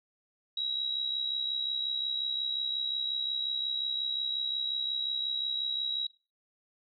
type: tone with amplitude modulation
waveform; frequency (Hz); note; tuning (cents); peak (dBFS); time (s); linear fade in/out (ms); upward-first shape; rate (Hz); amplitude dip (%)
sine; 3860; B7; -40; -27; 0.57-6.07; 5; sine; 65.6; 55
effects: noise-tail reverb RT60 0.3 s tail -17 dB re dry